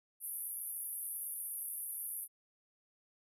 white band-pass noise, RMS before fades -42 dBFS, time 0.2-2.28 s, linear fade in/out 50 ms, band 9800 to 13000 Hz, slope 96 dB/octave, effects none

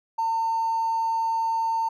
triangle tone with hard clipping, 905 Hz, A5, 48 cents sharp, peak -22 dBFS, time 0.18-1.89 s, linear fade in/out 10 ms, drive 3 dB, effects none

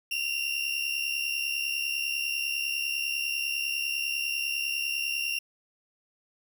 35% pulse tone pair together, 2723 / 2793 Hz, F7 / F7, -44 / -1 cents, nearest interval unison, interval 43 cents, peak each -30 / -29 dBFS, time 0.11-5.39 s, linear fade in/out 5 ms, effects none

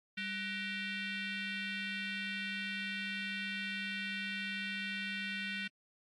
sine tone with frequency modulation, 197.1 Hz, G3, 10 cents sharp, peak -35 dBFS, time 0.17-5.68 s, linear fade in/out 10 ms, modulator 843 Hz, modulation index 3.8, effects tanh soft clip ceiling -33 dBFS + AAC 64 kbps

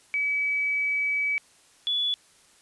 sine tone pair in turn, 2286 / 3425 Hz, D7 / A7, -47 / -47 cents, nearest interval perfect fifth, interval 700 cents, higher second, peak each -23 dBFS, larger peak neither, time 0.14-1.38 / 1.87-2.14 s, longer first, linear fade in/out 0 ms, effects white hiss -58 dBFS RMS until 2.61 s + resampled to 24000 Hz

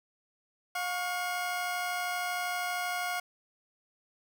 20% pulse tone pair together, 714.9 / 1108.7 Hz, F5 / C#6, +40 / 0 cents, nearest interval minor sixth, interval 760 cents, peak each -27 / -34 dBFS, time 0.75-3.2 s, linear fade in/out 5 ms, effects none

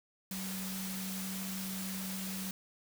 sine tone in noise, 190 Hz, F#3, 46 cents sharp, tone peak -39 dBFS, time 0.31-2.51 s, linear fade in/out 2 ms, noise white, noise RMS -42 dBFS, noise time 0.31-2.51 s, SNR 0 dB, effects none

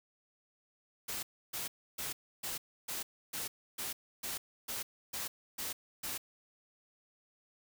white noise bursts, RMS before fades -39 dBFS, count 12, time 1.08-6.18 s, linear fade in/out 10 ms, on 150 ms, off 300 ms, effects none

